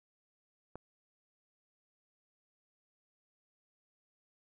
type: click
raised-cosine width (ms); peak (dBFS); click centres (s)
1; -30; 0.756
effects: none